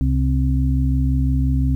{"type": "harmonic tone", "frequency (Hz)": 65.8, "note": "C2", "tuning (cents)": 10, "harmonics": [1, 2, 4], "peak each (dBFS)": [-17, -20, -23], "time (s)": [0.01, 1.75], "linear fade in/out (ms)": 0, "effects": ["9-bit"]}